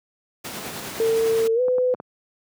pink noise with tremolo, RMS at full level -31 dBFS, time 0.44-1.48 s, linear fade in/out 10 ms, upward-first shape sine, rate 9.8 Hz, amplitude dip 25%
sine tone with pitch glide, 451 to 503.3 Hz, A4 to B4, +43 to +33 cents, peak -17 dBFS, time 1-1.94 s, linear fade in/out 0 ms, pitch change +190 cents, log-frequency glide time 1.54-1.61 s
clicks, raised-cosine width 1 ms, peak -20 dBFS, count 5, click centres 1.212 / 1.683 / 1.783 / 1.947 / 2.001 s
effects high-pass 150 Hz 12 dB/octave

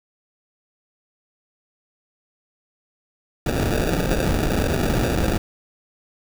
pink noise with sample-and-hold, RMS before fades -21 dBFS, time 3.46-5.38 s, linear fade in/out 5 ms, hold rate 1050 Hz, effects none

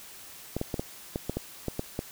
clicks, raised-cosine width 2 ms, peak -16 dBFS, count 10, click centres 0.566 / 0.614 / 0.742 / 0.795 / 1.159 / 1.296 / 1.37 / 1.683 / 1.794 / 1.991 s, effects white hiss -47 dBFS RMS until 2.11 s

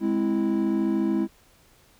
triangle chord, Ab augmented, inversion none, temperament equal, 207.7 / 261.6 / 329.6 Hz, Ab3 / C4 / E4, 0 / 0 / 0 cents, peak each -23 / -26 / -22 dBFS, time 0-1.28 s, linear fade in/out 50 ms, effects tanh soft clip ceiling -11 dBFS + pink hiss -58 dBFS RMS until 1.99 s

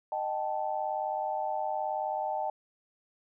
sine tone cluster, 618 / 774 / 873 Hz, D#5 / G5 / A5, -12 / -22 / -14 cents, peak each -35 / -33 / -34 dBFS, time 0.12-2.5 s, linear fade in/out 2 ms, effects none

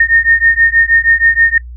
sine beating tone pair, 1831 / 1837.3 Hz, A#6 / A#6, -32 / -26 cents, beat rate 6.3 Hz, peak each -10 dBFS, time 0-1.58 s, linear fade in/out 5 ms, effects noise-tail reverb RT60 0.1 s tail -22 dB re dry + added 60 Hz sine -26 dBFS peak until 1.76 s

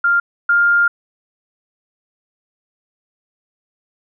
sine tone pair in turn, 1396.9 / 1403.8 Hz, F6 / F6, 0 / +9 cents, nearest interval unison, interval 9 cents, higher second, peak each -11 / -10 dBFS, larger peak second, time 0.04-0.2 / 0.49-0.88 s, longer second, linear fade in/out 5 ms, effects none

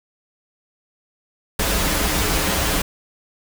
pink noise with comb filter, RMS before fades -20 dBFS, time 1.59-2.82 s, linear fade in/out 5 ms, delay 8.3 ms, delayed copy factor -0.8, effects none

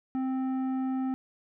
sine tone with tanh clipping, 261.6 Hz, C4, in tune, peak -29 dBFS, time 0.15-1.14 s, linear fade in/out 0 ms, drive 10 dB, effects none

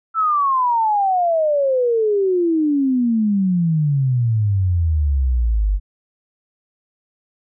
sine exponential sweep, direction down, 1339 to 47.07 Hz, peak -14 dBFS, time 0.14-5.8 s, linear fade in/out 50 ms, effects none

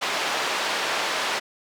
pink band-pass noise, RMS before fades -26 dBFS, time 0.01-1.4 s, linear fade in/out 20 ms, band 630 to 4700 Hz, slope 12 dB/octave, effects none

